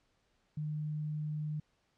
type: tone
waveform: sine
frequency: 151.8 Hz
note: D#3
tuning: 42 cents flat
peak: -34 dBFS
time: 0.57-1.6 s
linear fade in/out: 5 ms
effects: pink hiss -75 dBFS RMS until 1.97 s + low-pass 6000 Hz 12 dB/octave